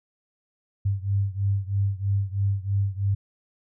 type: beating tone pair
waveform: sine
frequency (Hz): 98 / 101.1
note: G2 / G#2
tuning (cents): 0 / -46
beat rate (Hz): 3.1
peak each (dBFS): -24 / -26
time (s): 0.85-3.15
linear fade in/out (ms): 10
effects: none